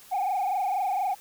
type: tone with frequency modulation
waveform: sine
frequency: 775 Hz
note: G5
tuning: 20 cents flat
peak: -22 dBFS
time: 0.11-1.15 s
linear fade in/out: 20 ms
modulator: 24.2 Hz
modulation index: 2
effects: tanh soft clip ceiling -22 dBFS + white hiss -51 dBFS RMS until 1.2 s